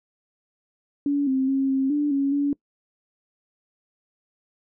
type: tone with pitch steps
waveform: sine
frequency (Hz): 284.9 / 264 / 270.3 / 267.6 / 293 / 277 / 285.1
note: C#4 / C4 / C#4 / C4 / D4 / C#4 / C#4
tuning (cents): +48 / +16 / -44 / +39 / -4 / -1 / +49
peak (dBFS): -19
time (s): 1.06-2.53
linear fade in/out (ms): 2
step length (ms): 210
effects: noise-tail reverb RT60 0.1 s tail -23 dB re dry

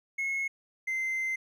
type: tone pair in turn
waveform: triangle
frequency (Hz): 2175 / 2075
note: C#7 / C7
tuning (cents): -33 / -15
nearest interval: minor second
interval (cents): 82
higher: first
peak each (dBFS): -26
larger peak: neither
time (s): 0.18-0.48 / 0.87-1.36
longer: second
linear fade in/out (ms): 10
effects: tanh soft clip ceiling -23 dBFS

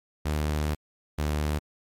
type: tone pair in turn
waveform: sawtooth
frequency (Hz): 75.5 / 75.1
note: D2 / D2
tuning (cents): +48 / +39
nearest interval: unison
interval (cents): 9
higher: first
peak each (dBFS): -21 / -21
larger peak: neither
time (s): 0.25-0.75 / 1.18-1.59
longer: first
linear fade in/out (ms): 10
effects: MP3 64 kbps

